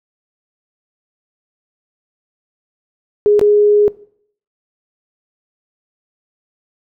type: tone with dropouts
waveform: sine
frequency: 415.3 Hz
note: G#4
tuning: in tune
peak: -7 dBFS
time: 3.26-3.88 s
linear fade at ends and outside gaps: 0 ms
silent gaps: 3.394-3.413 s
effects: noise-tail reverb RT60 0.6 s tail -20 dB re dry